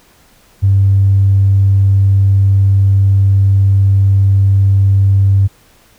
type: tone with tanh clipping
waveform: triangle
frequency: 98 Hz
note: G2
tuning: in tune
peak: -6 dBFS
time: 0.62-5.48 s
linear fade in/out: 20 ms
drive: 4 dB
effects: pink hiss -48 dBFS RMS until 5.98 s